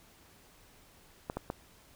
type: clicks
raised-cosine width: 1 ms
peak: -20 dBFS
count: 3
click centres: 1.299 / 1.37 / 1.501 s
effects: pink hiss -60 dBFS RMS until 1.95 s